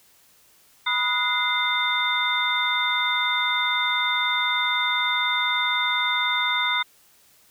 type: tone cluster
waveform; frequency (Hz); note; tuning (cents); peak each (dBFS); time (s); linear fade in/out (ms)
sine; 982 / 1256 / 1464 / 2079 / 3612; B5 / D#6 / F#6 / C7 / A7; -10 / +16 / -19 / -12 / +45; -27 / -31 / -29 / -25 / -25; 0.86-6.83; 10
effects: white hiss -57 dBFS RMS until 7.5 s